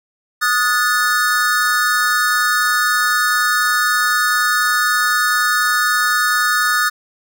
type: tone cluster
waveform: square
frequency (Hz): 1243 / 1454 / 1745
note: D#6 / F#6 / A6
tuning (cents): -2 / -31 / -15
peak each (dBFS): -19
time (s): 0.41-6.9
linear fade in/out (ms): 20
effects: none